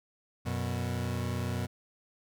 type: tone pair together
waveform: 30% pulse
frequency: 91.2 / 121.74 Hz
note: F#2 / B2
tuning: -24 / -24 cents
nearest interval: perfect fourth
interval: 500 cents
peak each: -31 / -31 dBFS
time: 0.45-1.67 s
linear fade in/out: 20 ms
effects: none